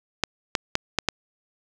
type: clicks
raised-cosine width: 0.2 ms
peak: -3 dBFS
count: 5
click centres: 0.237 / 0.552 / 0.754 / 0.987 / 1.087 s
effects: 7-bit